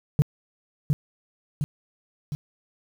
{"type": "tone with echo", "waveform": "sine", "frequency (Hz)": 146.83, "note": "D3", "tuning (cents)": 0, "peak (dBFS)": -11, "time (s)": [0.19, 0.22], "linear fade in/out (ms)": 0, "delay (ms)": 710, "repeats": 3, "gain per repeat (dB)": -5, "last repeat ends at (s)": 2.35, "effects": ["tanh soft clip ceiling -13 dBFS", "8-bit"]}